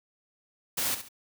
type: noise with echo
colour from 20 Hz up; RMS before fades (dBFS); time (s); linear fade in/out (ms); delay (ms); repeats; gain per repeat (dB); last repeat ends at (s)
white; -29; 0.77-0.95; 10; 69; 2; -10; 1.088
effects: none